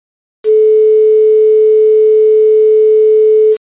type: tone with quantisation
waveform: sine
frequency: 432.7 Hz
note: A4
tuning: 29 cents flat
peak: -4 dBFS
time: 0.44-3.57 s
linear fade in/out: 50 ms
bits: 5
effects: resampled to 8000 Hz